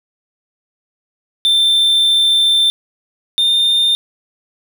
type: tone pair in turn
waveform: triangle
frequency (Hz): 3563 / 3617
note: A7 / A7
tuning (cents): +21 / +47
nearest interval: unison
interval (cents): 26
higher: second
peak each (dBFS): -8 / -9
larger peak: first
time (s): 1.45-2.7 / 3.38-3.95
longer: first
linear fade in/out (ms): 0
effects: none